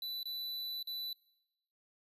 square tone with dropouts, 3979 Hz, B7, 12 cents sharp, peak -39 dBFS, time 0.02-1.13 s, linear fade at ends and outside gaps 2 ms, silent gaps 0.231-0.255 / 0.828-0.872 s, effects noise-tail reverb RT60 0.9 s tail -22 dB re dry + resampled to 32000 Hz

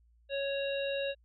harmonic tone with a mistuned harmonic, 554.4 Hz, C#5, in tune, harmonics 1 / 3 / 5 / 7, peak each -32 / -43 / -40 / -42 dBFS, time 0.29-1.15 s, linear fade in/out 50 ms, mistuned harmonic 7, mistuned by -30 cents, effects added 58 Hz sine -62 dBFS peak until 1.24 s

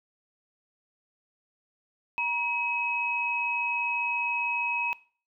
sine tone pair together, 952 / 2553 Hz, A#5 / D#7, +36 / +44 cents, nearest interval octave + perfect fourth, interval 1708 cents, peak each -30 / -27 dBFS, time 2.18-4.93 s, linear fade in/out 0 ms, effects noise-tail reverb RT60 0.4 s tail -20 dB re dry

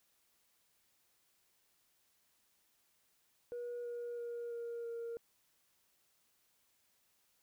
sine tone with pitch steps, 481.9 / 477.7 / 473.6 / 469.5 / 465.5 Hz, B4 / A#4 / A#4 / A#4 / A#4, -43 / +42 / +27 / +12 / -2 cents, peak -38 dBFS, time 3.52-5.17 s, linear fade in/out 0 ms, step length 330 ms, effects tanh soft clip ceiling -38 dBFS + white hiss -75 dBFS RMS until 7.42 s

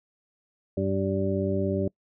harmonic tone, 96.9 Hz, G2, 20 cents flat, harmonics 1 / 2 / 3 / 4 / 6, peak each -30 / -29 / -32 / -29 / -31 dBFS, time 0.77-1.88 s, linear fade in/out 5 ms, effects noise-tail reverb RT60 0.1 s tail -25 dB re dry

